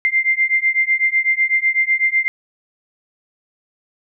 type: beating tone pair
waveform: sine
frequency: 2090 / 2098 Hz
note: C7 / C7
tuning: -2 / +4 cents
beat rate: 8 Hz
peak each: -17 dBFS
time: 0.05-2.28 s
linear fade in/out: 0 ms
effects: none